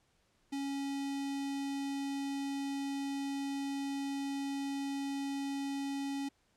square tone with notch filter, 277.2 Hz, C#4, in tune, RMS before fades -37 dBFS, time 0.52-6.29 s, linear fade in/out 10 ms, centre 1300 Hz, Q 1.6, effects pink hiss -73 dBFS RMS until 6.56 s + low-pass 9000 Hz 12 dB/octave

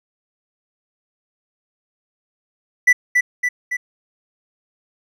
triangle tone with echo, 1975.5 Hz, B6, in tune, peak -6 dBFS, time 2.87-2.93 s, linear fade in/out 10 ms, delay 280 ms, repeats 3, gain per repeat -4 dB, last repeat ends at 3.77 s, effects none

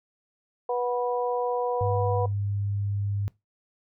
harmonic tone, 245 Hz, B3, 14 cents flat, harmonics 2 / 3 / 4, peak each -26 / -30 / -32 dBFS, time 0.69-2.26 s, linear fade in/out 5 ms
sine tone, 100.9 Hz, G#2, 49 cents flat, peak -25 dBFS, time 1.81-3.28 s, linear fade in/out 0 ms
effects noise-tail reverb RT60 0.2 s tail -21 dB re dry

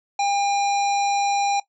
harmonic tone with a mistuned harmonic, 804 Hz, G5, 44 cents sharp, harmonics 1 / 3 / 5 / 7 / 9, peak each -19 / -29 / -33 / -36 / -38 dBFS, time 0.19-1.6 s, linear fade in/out 5 ms, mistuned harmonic 7, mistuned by +16 cents, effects noise-tail reverb RT60 0.1 s tail -18 dB re dry

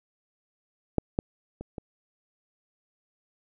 clicks, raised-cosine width 2 ms, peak -9 / -11 / -24 / -22 dBFS, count 4, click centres 0.983 / 1.189 / 1.61 / 1.782 s, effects none

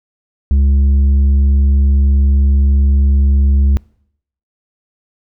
triangle tone with tanh clipping, 69.2 Hz, C#2, 2 cents flat, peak -9 dBFS, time 0.51-3.77 s, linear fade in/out 0 ms, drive 10 dB, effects noise-tail reverb RT60 0.7 s tail -24 dB re dry

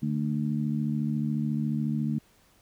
harmonic tone, 74.1 Hz, D2, 16 cents sharp, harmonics 2 / 3 / 4, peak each -29 / -28 / -36 dBFS, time 0.02-2.19 s, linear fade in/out 10 ms, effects pink hiss -62 dBFS RMS until 2.61 s

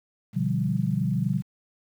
sine chord, G dominant seventh, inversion first, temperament equal, 123.47 / 146.83 / 174.61 / 196 Hz, B2 / D3 / F3 / G3, 0 / 0 / 0 / 0 cents, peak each -28 dBFS, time 0.33-1.43 s, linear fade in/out 50 ms, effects 9-bit

